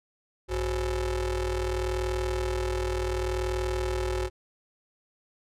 35% pulse ring-modulated tone, 155.56 Hz, D#3, in tune, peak -22 dBFS, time 0.48-4.3 s, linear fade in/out 50 ms, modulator 213 Hz, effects low-pass 10000 Hz 12 dB/octave

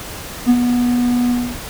triangle tone with ADSR envelope, 244.2 Hz, B3, 19 cents flat, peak -4 dBFS, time 0.46-1.57 s, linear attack 39 ms, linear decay 53 ms, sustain -7 dB, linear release 260 ms, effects pink hiss -30 dBFS RMS until 1.69 s

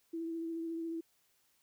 sine tone with vibrato, 330 Hz, E4, 2 cents sharp, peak -36 dBFS, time 0.13-1.01 s, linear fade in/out 10 ms, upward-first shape triangle, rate 14 Hz, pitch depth 24 cents each way, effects white hiss -73 dBFS RMS until 1.62 s

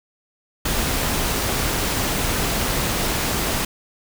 pink noise, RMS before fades -22 dBFS, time 0.65-3.65 s, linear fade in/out 5 ms, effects none

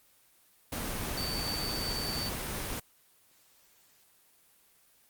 sine tone in noise, 4564 Hz, C#8, 50 cents sharp, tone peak -34 dBFS, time 1.17-2.29 s, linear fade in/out 5 ms, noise pink, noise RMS -35 dBFS, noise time 0.72-2.8 s, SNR -2 dB, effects white hiss -64 dBFS RMS until 5.09 s + Opus 24 kbps

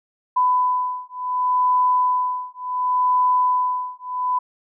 sine beating tone pair, 1000 / 1000.69 Hz, B5 / B5, +21 / +23 cents, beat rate 0.69 Hz, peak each -20 dBFS, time 0.36-4.39 s, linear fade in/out 10 ms, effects none

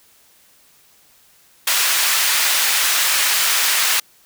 pink high-pass noise, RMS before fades -17 dBFS, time 1.67-4 s, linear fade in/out 5 ms, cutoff 1600 Hz, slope 12 dB/octave, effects white hiss -53 dBFS RMS until 4.25 s

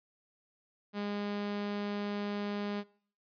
sawtooth tone, 204.7 Hz, G#3, 25 cents flat, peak -30 dBFS, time 0.93-2.84 s, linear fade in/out 50 ms, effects noise-tail reverb RT60 0.5 s tail -21 dB re dry + resampled to 11025 Hz

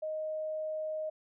sine tone, 623 Hz, D#5, 2 cents sharp, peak -33 dBFS, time 0.02-1.1 s, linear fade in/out 10 ms, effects none

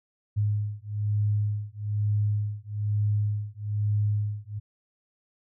sine beating tone pair, 103.83 / 104.93 Hz, G#2 / G#2, 0 / +18 cents, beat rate 1.1 Hz, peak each -27 dBFS, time 0.36-4.6 s, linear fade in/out 20 ms, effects none

